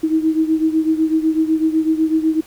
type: beating tone pair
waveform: sine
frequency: 315.7 / 323.7 Hz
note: D#4 / E4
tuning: +25 / -31 cents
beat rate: 8 Hz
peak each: -15 / -19 dBFS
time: 0.03-2.41 s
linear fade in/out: 10 ms
effects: pink hiss -45 dBFS RMS until 2.46 s